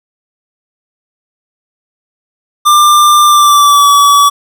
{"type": "tone with pitch glide", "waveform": "square", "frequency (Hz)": [1191, 1143.1], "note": ["D6", "D6"], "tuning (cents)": [24, -47], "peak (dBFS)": -4, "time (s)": [2.65, 4.3], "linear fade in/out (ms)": 20, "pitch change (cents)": -71, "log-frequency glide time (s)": [3.25, 3.89], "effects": []}